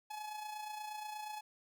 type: tone with amplitude modulation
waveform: 45% pulse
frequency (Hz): 850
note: G#5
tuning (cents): +40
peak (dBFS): -40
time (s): 0.1-1.41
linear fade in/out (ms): 10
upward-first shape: sine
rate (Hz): 28.4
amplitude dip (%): 50
effects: none